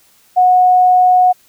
sine tone, 731 Hz, F#5, 21 cents flat, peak -6 dBFS, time 0.36-1.33 s, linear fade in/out 20 ms, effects white hiss -51 dBFS RMS until 1.48 s

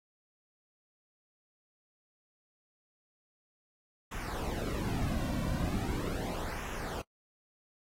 brown noise with flanger, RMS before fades -35 dBFS, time 4.11-7.02 s, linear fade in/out 10 ms, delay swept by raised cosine 0.22 to 2.42 ms, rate 0.39 Hz, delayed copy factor -0.7, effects noise-tail reverb RT60 0.1 s tail -26 dB re dry + AAC 48 kbps

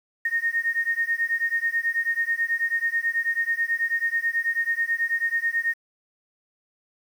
sine beating tone pair, 1844 / 1853.2 Hz, A#6 / A#6, -19 / -11 cents, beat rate 9.2 Hz, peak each -25 dBFS, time 0.25-5.74 s, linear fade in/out 5 ms, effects 8-bit

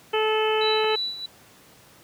harmonic tone, 434.4 Hz, A4, 22 cents flat, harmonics 1 / 2 / 3 / 4 / 5 / 6 / 7, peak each -22 / -27 / -31 / -35 / -36 / -31 / -30 dBFS, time 0.13-0.96 s, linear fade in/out 10 ms
sine tone with tremolo, 3950 Hz, B7, in tune, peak -24 dBFS, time 0.61-1.26 s, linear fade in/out 5 ms, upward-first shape sine, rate 3.1 Hz, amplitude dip 70%
clicks, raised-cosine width 0.5 ms, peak -22 dBFS, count 2, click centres 0.841 / 0.846 s
effects pink hiss -52 dBFS RMS until 2.03 s + high-pass 100 Hz 12 dB/octave

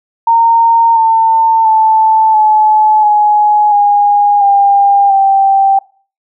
sine tone with pitch steps, 920 / 899 / 878.5 / 858.4 / 838.8 / 819.6 / 800.9 / 782.6 Hz, A#5 / A5 / A5 / A5 / G#5 / G#5 / G5 / G5, -23 / +37 / -3 / -43 / +17 / -23 / +37 / -3 cents, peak -5 dBFS, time 0.27-5.79 s, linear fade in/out 5 ms, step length 690 ms, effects noise-tail reverb RT60 0.4 s tail -21 dB re dry

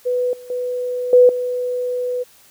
sine tone with level steps, 495.9 Hz, B4, 7 cents sharp, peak -16 / -35 / -20 / -6 / -19 dBFS, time 0.05-2.24 s, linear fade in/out 20 ms, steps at 0.33 / 0.5 / 1.13 / 1.29 s, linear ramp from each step 2 ms, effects white hiss -50 dBFS RMS until 2.5 s

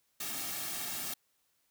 white noise with comb filter, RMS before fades -38 dBFS, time 0.2-1.14 s, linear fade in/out 5 ms, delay 2 ms, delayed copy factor -0.65, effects white hiss -75 dBFS RMS until 1.7 s

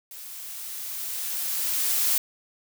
blue noise with level ramp, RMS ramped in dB -41 to -22 dBFS, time 0.11-2.18 s, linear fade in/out 2 ms, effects none

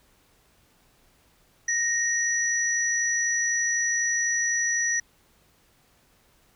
sine tone pair together, 1861 / 5876 Hz, A#6 / F#8, -3 / -13 cents, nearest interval octave + minor sixth, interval 1990 cents, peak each -25 dBFS, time 1.68-5 s, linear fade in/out 5 ms, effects pink hiss -62 dBFS RMS until 6.55 s

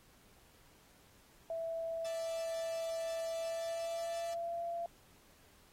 sine tone with pitch glide, 659 to 682.6 Hz, E5 to F5, -1 to -40 cents, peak -36 dBFS, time 1.5-4.86 s, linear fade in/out 2 ms, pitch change +61 cents, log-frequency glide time 3.34-4.62 s
5% pulse chord, D suspended second, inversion none, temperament equal, 587.3 / 659.3 / 880 Hz, D5 / E5 / A5, 0 / 0 / 0 cents, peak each -40 / -42 / -42 dBFS, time 2.05-4.34 s, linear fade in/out 2 ms
effects pink hiss -65 dBFS RMS until 5.72 s + AAC 48 kbps

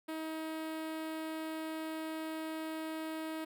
sawtooth tone with notch filter, 317.5 Hz, D#4, 35 cents sharp, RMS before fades -40 dBFS, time 0.08-3.45 s, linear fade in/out 10 ms, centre 6200 Hz, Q 1.2, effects none

